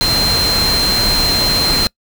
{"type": "tone in noise", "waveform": "sine", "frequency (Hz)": 4143, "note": "C8", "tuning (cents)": -18, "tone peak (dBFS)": -13, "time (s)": [0.01, 1.87], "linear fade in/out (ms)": 0, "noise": "pink", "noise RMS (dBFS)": -18, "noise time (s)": [0.01, 1.87], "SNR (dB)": 2, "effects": ["noise-tail reverb RT60 0.1 s tail -26 dB re dry"]}